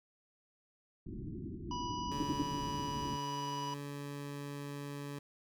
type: low-pass noise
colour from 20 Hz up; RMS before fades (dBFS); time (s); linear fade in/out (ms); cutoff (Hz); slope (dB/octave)
white; -43; 1.06-3.17; 10; 370; 96
type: harmonic tone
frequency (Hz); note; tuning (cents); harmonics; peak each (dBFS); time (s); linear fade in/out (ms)
980; B5; -14; 1 / 3 / 5 / 6; -38 / -48 / -52 / -54; 1.71-3.74; 2
type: tone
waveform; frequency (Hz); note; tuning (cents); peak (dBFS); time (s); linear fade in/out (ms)
20% pulse; 142.9; D3; -47; -36; 2.11-5.19; 5
type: tone bursts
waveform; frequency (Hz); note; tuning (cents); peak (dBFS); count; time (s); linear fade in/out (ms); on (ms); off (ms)
sine; 293.7; D4; 0; -30; 3; 2.2-2.421; 2; 27; 70
effects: none